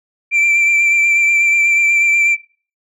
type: tone with vibrato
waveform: sine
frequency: 2349 Hz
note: D7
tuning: in tune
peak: -7 dBFS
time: 0.31-2.37 s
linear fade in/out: 50 ms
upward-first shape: triangle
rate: 8.2 Hz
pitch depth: 26 cents each way
effects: noise-tail reverb RT60 0.4 s tail -23 dB re dry + tanh soft clip ceiling -9 dBFS